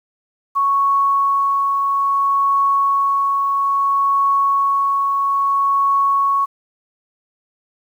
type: tone with tremolo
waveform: sine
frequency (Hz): 1108.7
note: C#6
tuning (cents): 0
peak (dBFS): -12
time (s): 0.55-6.46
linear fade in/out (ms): 20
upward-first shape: triangle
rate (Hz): 0.6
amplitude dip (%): 30
effects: 8-bit